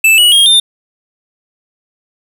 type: tone with pitch steps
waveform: square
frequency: 2637 / 2926 / 3247 / 3602 Hz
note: E7 / F#7 / G#7 / A7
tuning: 0 / -20 / -40 / +40 cents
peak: -5 dBFS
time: 0.04-0.6 s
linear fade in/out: 5 ms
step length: 140 ms
effects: 7-bit